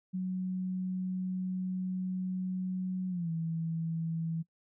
sine tone with pitch glide, 185 to 163.87 Hz, F#3 to E3, 0 to -10 cents, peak -31 dBFS, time 0.13-4.43 s, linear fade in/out 20 ms, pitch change -210 cents, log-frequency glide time 3.09-3.3 s, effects noise-tail reverb RT60 0.1 s tail -22 dB re dry

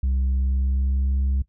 sine tone with pitch glide, 65.41 to 67.02 Hz, C2 to C2, 0 to +42 cents, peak -16 dBFS, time 0.03-1.42 s, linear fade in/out 5 ms, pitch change +42 cents, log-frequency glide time 0.31-1.21 s, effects noise-tail reverb RT60 0.1 s tail -19 dB re dry + tanh soft clip ceiling -18 dBFS

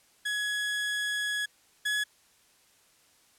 30% pulse tone pair in turn, 1679 / 1688.5 Hz, G#6 / G#6, +18 / +28 cents, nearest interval unison, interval 10 cents, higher second, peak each -26 / -24 dBFS, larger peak second, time 0.25-1.46 / 1.85-2.04 s, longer first, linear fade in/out 10 ms, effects white hiss -63 dBFS RMS until 3.38 s + low-pass 11000 Hz 12 dB/octave

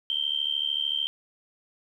sine tone with amplitude modulation, 3136 Hz, G7, in tune, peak -21 dBFS, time 0.1-1.07 s, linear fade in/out 0 ms, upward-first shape sine, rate 73.4 Hz, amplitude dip 90%, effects 10-bit

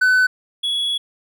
triangle tone pair in turn, 1507 / 3368 Hz, F#6 / G#7, +31 / +24 cents, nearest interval octave + major second, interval 1393 cents, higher second, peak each -10 / -17 dBFS, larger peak first, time 0.01-0.27 / 0.63-0.98 s, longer second, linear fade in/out 10 ms, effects none

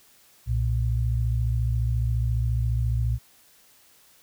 sine tone pair together, 62.25 / 116.7 Hz, B1 / A#2, +14 / +2 cents, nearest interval major seventh, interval 1088 cents, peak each -24 dBFS, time 0.46-3.19 s, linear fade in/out 50 ms, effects white hiss -57 dBFS RMS until 4.22 s

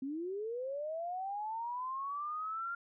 sine linear sweep, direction up, 258.1 to 1400 Hz, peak -36 dBFS, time 0.02-2.75 s, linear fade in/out 5 ms, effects none

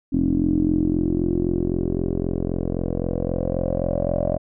10% pulse tone with low-pass filter sweep, 43.82 Hz, F1, 7 cents sharp, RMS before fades -22 dBFS, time 0.12-4.38 s, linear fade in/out 20 ms, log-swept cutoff 280 to 600 Hz, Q 9.2, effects none

